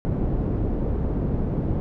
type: low-pass noise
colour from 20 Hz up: pink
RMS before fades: -24 dBFS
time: 0.05-1.8 s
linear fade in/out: 0 ms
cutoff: 370 Hz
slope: 12 dB/octave
effects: none